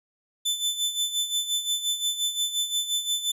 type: tone with tremolo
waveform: sawtooth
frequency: 3520 Hz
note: A7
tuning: in tune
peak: -19 dBFS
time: 0.45-3.32 s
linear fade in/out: 10 ms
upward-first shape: sine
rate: 5.7 Hz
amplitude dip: 70%
effects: resampled to 32000 Hz